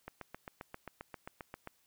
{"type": "click train", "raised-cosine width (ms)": 0.5, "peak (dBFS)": -28, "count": 13, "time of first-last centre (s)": [0.08, 1.674], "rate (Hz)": 7.53, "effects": ["white hiss -72 dBFS RMS until 1.86 s"]}